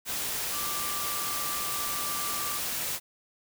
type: tone in noise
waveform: sine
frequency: 1174.7 Hz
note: D6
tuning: in tune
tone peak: -36 dBFS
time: 0.51-2.61 s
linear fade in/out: 50 ms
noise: white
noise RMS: -32 dBFS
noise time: 0.05-3 s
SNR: -7 dB
effects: none

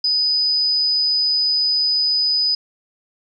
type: tone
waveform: sine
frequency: 4987 Hz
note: D#8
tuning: 3 cents sharp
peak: -15 dBFS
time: 0.04-2.55 s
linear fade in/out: 5 ms
effects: none

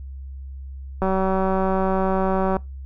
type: click train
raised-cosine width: 1 ms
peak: -9 dBFS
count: 295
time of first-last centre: 1.02-2.567 s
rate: 190 Hz
effects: noise-tail reverb RT60 0.2 s tail -23 dB re dry + added 67 Hz sine -32 dBFS peak until 2.85 s

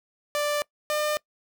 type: tone pair in turn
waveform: sawtooth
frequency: 589 / 602.1 Hz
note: D5 / D5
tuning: +5 / +43 cents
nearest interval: unison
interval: 38 cents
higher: second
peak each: -20 dBFS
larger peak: neither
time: 0.35-0.62 / 0.9-1.17 s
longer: neither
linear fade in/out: 0 ms
effects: noise-tail reverb RT60 0.1 s tail -23 dB re dry

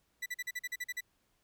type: tone bursts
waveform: 40% pulse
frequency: 1975.5 Hz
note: B6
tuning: in tune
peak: -34 dBFS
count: 10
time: 0.22-1.008 s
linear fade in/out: 10 ms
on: 41 ms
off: 42 ms
effects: pink hiss -75 dBFS RMS until 1.43 s

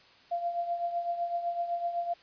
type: tone with tremolo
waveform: sine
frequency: 691 Hz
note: F5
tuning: 19 cents flat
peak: -26 dBFS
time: 0.31-2.14 s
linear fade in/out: 10 ms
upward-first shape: triangle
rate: 7.9 Hz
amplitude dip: 70%
effects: white hiss -58 dBFS RMS until 2.22 s + resampled to 11025 Hz

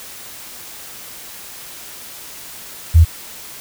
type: tone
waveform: sine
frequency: 82.1 Hz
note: E2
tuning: 6 cents flat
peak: -4 dBFS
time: 2.94-3.05 s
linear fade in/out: 20 ms
effects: white hiss -35 dBFS RMS until 3.6 s

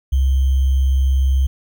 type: tone with sample-and-hold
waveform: sine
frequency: 66.5 Hz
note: C2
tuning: 29 cents sharp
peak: -12 dBFS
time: 0.12-1.47 s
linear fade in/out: 10 ms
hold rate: 3150 Hz
effects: none

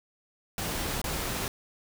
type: noise with dropouts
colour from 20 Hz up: pink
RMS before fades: -32 dBFS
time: 0.58-1.48 s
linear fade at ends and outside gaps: 1 ms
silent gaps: 1.016-1.041 s
effects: none

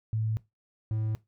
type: tone pair in turn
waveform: sine / triangle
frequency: 110 / 109.24 Hz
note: A2 / A2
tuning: 0 / -12 cents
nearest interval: unison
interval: 12 cents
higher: first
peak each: -26 / -25 dBFS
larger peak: second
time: 0.13-0.37 / 0.91-1.15 s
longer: neither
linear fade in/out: 0 ms
effects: noise-tail reverb RT60 0.2 s tail -19 dB re dry

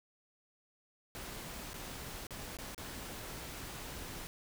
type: noise with dropouts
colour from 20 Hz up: pink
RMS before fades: -45 dBFS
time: 1.15-4.27 s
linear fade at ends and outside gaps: 0 ms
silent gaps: 1.733-1.741 / 2.268-2.307 / 2.569-2.587 / 2.746-2.779 s
effects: none

